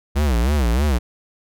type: tone with vibrato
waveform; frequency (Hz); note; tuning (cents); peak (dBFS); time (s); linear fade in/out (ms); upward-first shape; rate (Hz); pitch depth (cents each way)
square; 65.41; C2; 0; -16; 0.15-0.99; 20; sine; 3.2; 250
effects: none